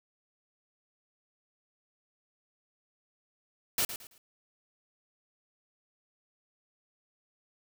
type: noise with echo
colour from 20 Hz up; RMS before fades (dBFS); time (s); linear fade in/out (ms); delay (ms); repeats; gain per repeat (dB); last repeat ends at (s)
white; -28; 3.78-3.85; 2; 110; 3; -11; 4.18
effects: none